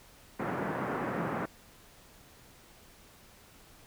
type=band-pass noise; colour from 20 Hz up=pink; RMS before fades=-34 dBFS; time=0.39-1.46 s; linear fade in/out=10 ms; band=140 to 1700 Hz; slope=24 dB/octave; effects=pink hiss -57 dBFS RMS until 3.86 s